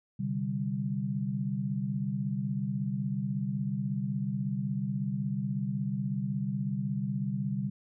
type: chord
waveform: sine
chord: C suspended second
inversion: none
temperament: just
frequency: 130.81 / 147.16 / 196.22 Hz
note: C3 / D3 / G3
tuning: 0 / +4 / +2 cents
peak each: -34 / -35 / -32 dBFS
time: 0.19-7.7 s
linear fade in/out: 10 ms
effects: none